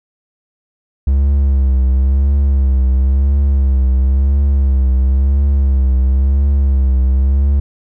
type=tone with vibrato; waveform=triangle; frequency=67.3 Hz; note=C2; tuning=49 cents sharp; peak=-7 dBFS; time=1.07-7.6 s; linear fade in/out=5 ms; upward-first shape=triangle; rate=0.97 Hz; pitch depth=80 cents each way; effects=none